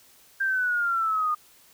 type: exponential sweep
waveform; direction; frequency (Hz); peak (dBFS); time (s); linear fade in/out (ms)
sine; down; 1593 to 1216; -22; 0.4-1.35; 10
effects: white hiss -56 dBFS RMS until 1.73 s